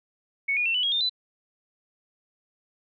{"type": "tone with pitch steps", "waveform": "sine", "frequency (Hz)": [2217, 2446, 2698, 2976, 3284, 3622, 3996], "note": ["C#7", "D#7", "E7", "F#7", "G#7", "A7", "B7"], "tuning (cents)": [0, -30, 40, 9, -20, 49, 20], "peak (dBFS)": -22, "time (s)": [0.48, 1.096], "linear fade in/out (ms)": 10, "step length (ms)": 88, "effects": []}